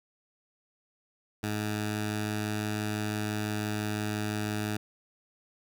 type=tone with notch filter; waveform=10% pulse; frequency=105.9 Hz; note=G#2; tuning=34 cents sharp; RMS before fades=-32 dBFS; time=1.43-4.77 s; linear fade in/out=5 ms; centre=520 Hz; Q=1.7; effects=none